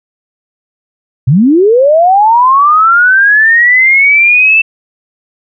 sine linear sweep, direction up, 113.4 to 2667 Hz, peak -3 dBFS, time 1.27-4.62 s, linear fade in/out 10 ms, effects none

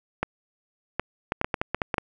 clicks, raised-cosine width 0.5 ms, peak -9 dBFS, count 11, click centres 0.23 / 0.996 / 1.321 / 1.414 / 1.445 / 1.542 / 1.615 / 1.746 / 1.818 / 1.942 / 1.982 s, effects none

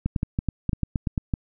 clicks, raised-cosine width 5 ms, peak -11 dBFS, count 12, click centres 0.06 / 0.162 / 0.231 / 0.389 / 0.487 / 0.693 / 0.732 / 0.833 / 0.958 / 1.072 / 1.178 / 1.338 s, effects none

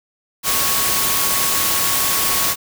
sine tone in noise, 1106 Hz, C#6, 4 cents flat, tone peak -27 dBFS, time 0.43-2.56 s, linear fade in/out 50 ms, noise white, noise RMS -18 dBFS, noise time 0.43-2.56 s, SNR -12 dB, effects none

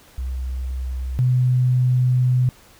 sine tone pair in turn, 64.1 / 126.14 Hz, C2 / B2, -35 / +37 cents, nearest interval octave, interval 1172 cents, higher second, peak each -23 / -14 dBFS, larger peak second, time 0.18-1.19 / 1.19-2.49 s, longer second, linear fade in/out 0 ms, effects pink hiss -50 dBFS RMS until 2.79 s

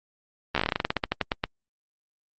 slowing click train, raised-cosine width 0.3 ms, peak -7 dBFS, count 19, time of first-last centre 0.55-1.439 s, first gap 13 ms, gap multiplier 1.14, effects low-pass 5000 Hz 12 dB/octave + Opus 32 kbps

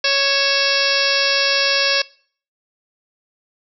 harmonic tone with a mistuned harmonic, 554.4 Hz, C#5, in tune, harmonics 1 / 2 / 3 / 4 / 5 / 6 / 7 / 8 / 9 / 10, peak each -23 / -28 / -22 / -27 / -22 / -25 / -26 / -22 / -23 / -23 dBFS, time 0.04-2.02 s, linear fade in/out 5 ms, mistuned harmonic 5, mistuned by -61 cents, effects noise-tail reverb RT60 0.5 s tail -23 dB re dry

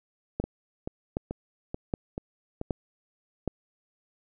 two click trains, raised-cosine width 2 ms, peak -14 / -19 dBFS, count 5 / 6, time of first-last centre 0.4-3.477 / 0.44-2.614 s, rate 1.3 / 2.3 Hz, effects none

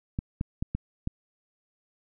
clicks, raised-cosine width 5 ms, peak -16 dBFS, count 5, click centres 0.189 / 0.411 / 0.625 / 0.75 / 1.074 s, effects none

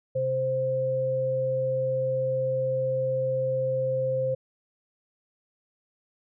sine tone pair together, 130.82 / 523.3 Hz, C3 / C5, 0 / 0 cents, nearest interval 2 octaves, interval 2400 cents, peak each -32 / -24 dBFS, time 0.15-4.35 s, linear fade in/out 10 ms, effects none

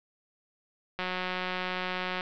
click train, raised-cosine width 0.3 ms, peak -16 dBFS, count 224, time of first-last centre 0.99-2.209 s, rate 183 Hz, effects low-pass 4000 Hz 12 dB/octave

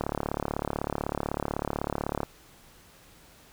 click train, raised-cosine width 1 ms, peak -14 dBFS, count 81, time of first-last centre 0.01-2.232 s, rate 36 Hz, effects pink hiss -55 dBFS RMS until 3.52 s

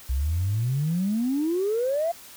sine exponential sweep, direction up, 61.74 to 698.5 Hz, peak -21 dBFS, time 0.09-2.12 s, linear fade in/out 10 ms, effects tanh soft clip ceiling -17 dBFS + white hiss -46 dBFS RMS until 2.36 s

